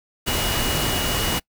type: tone in noise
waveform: sine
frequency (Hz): 2900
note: F#7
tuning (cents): -35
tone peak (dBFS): -29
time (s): 0.26-1.4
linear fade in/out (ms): 20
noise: pink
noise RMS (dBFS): -23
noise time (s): 0.26-1.4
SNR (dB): -9
effects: noise-tail reverb RT60 0.1 s tail -25 dB re dry